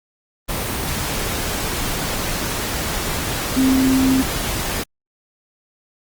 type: tone in noise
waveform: sine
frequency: 263 Hz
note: C4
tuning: 9 cents sharp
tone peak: -13 dBFS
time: 3.56-4.23 s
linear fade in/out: 20 ms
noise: pink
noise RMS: -23 dBFS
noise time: 0.48-4.84 s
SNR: +7 dB
effects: Opus 24 kbps